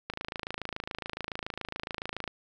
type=click train; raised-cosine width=0.3 ms; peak=-18 dBFS; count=60; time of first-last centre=0.1-2.277 s; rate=27.1 Hz; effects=none